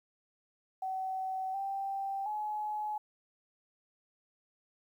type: tone with pitch steps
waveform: sine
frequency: 758 / 784 / 847 Hz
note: F#5 / G5 / G#5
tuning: +42 / 0 / +34 cents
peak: -33 dBFS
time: 0.82-2.98 s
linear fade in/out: 5 ms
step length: 720 ms
effects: 11-bit